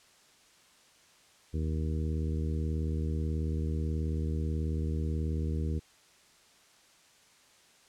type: harmonic tone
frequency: 78.4 Hz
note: D#2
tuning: 14 cents sharp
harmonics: 1 / 2 / 3 / 4 / 5 / 6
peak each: -30 / -36 / -40 / -42 / -44 / -46 dBFS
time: 1.53-5.8 s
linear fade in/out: 20 ms
effects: white hiss -61 dBFS RMS until 7.88 s + low-pass 8000 Hz 12 dB/octave